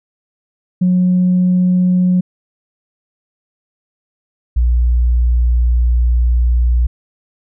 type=tone pair in turn; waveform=sine; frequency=181.5 / 59.86 Hz; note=F#3 / A#1; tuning=-33 / +47 cents; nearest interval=octave + perfect fifth; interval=1920 cents; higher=first; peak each=-8 dBFS; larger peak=neither; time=0.81-2.21 / 4.56-6.87 s; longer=second; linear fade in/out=10 ms; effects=tanh soft clip ceiling -6 dBFS